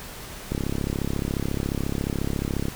click train, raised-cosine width 3 ms, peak -13 dBFS, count 75, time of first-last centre 0.52-2.684 s, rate 34.2 Hz, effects pink hiss -39 dBFS RMS until 2.75 s

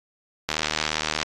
click train, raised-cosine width 0.2 ms, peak -6 dBFS, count 58, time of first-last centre 0.49-1.228 s, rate 77.2 Hz, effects AAC 32 kbps

